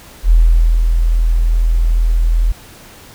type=tone with ADSR envelope; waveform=sine; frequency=41.2 Hz; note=E1; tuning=in tune; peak=-4 dBFS; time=0.23-2.52 s; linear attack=75 ms; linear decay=510 ms; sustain=-5 dB; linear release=6 ms; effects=pink hiss -39 dBFS RMS until 3.14 s